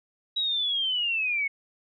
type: linear sweep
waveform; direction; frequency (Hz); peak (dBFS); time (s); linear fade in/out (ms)
sine; down; 3876 to 2182; -24; 0.36-1.48; 10
effects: none